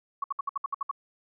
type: tone bursts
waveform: sine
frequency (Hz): 1116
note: C#6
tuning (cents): +11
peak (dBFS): -26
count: 9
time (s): 0.22-0.913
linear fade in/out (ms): 5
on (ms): 21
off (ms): 63
effects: none